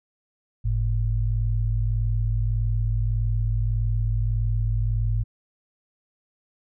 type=tone pair together; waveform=sine; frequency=48.32 / 110 Hz; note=G1 / A2; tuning=-24 / 0 cents; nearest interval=octave + major second; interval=1424 cents; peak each=-23 dBFS; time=0.64-5.24 s; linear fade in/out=20 ms; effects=none